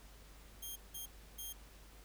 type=tone bursts at uneven times; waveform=5% pulse; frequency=3211 Hz; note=G7; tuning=41 cents sharp; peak=-35 dBFS; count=3; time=0.62-0.76 / 0.94-1.06 / 1.38-1.53 s; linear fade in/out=10 ms; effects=added 50 Hz sine -56 dBFS peak until 2.04 s + pink hiss -61 dBFS RMS until 2.04 s